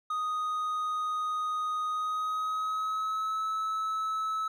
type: tone with pitch glide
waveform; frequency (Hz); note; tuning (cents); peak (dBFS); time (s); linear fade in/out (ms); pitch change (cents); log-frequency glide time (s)
triangle; 1244.5 to 1299.6; D#6 to E6; 0 to -25; -27; 0.1-4.48; 5; +75; 1.88-3.44
effects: none